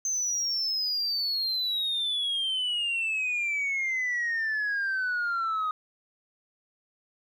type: exponential sweep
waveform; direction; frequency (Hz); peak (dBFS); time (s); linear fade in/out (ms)
sine; down; 6272 to 1244.5; -24; 0.05-5.71; 2
effects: tanh soft clip ceiling -24 dBFS + 11-bit